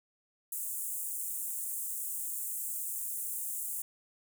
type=high-pass noise; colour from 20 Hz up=pink; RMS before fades=-37 dBFS; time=0.52-3.82 s; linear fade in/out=2 ms; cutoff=7700 Hz; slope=48 dB/octave; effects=none